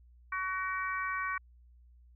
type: harmonic tone with a mistuned harmonic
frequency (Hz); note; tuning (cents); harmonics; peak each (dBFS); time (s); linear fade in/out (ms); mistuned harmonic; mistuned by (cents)
375; F#4; +23; 3 / 4 / 5 / 6; -35 / -37 / -39 / -41; 0.32-1.38; 5; 6; +34
effects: added 60 Hz sine -56 dBFS peak until 2.15 s